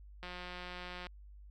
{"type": "click train", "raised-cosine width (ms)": 0.3, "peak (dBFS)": -29, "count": 151, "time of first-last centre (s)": [0.23, 1.068], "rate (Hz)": 179, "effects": ["added 50 Hz sine -51 dBFS peak until 1.5 s"]}